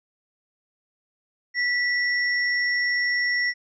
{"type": "tone pair together", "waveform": "sine", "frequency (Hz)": [1957, 5507], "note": ["B6", "F8"], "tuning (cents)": [-16, -25], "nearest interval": "octave + tritone", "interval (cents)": 1791, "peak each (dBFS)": [-21, -30], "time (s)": [1.54, 3.54], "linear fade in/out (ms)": 50, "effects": []}